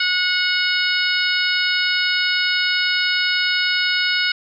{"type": "harmonic tone with a mistuned harmonic", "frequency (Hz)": 730, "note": "F#5", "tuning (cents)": -24, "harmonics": [2, 3, 4, 5, 6, 7], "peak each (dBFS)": [-21, -23, -24, -25, -26, -26], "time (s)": [0, 4.32], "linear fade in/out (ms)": 5, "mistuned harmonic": 5, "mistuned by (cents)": 45, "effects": []}